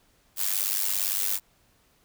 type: noise with amplitude modulation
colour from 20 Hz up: blue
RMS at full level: -23 dBFS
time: 0.36-1.4 s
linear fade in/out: 50 ms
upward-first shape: sine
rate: 97.7 Hz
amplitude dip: 90%
effects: pink hiss -64 dBFS RMS until 2.04 s